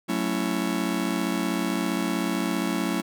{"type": "chord", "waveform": "45% pulse", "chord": "F# minor seventh", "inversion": "none", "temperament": "just", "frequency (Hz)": [185, 222, 277.5, 333], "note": ["F#3", "A3", "C#4", "E4"], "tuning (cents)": [0, 16, 2, 18], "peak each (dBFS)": -30, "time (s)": [0.08, 3.02], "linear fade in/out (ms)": 20, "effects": []}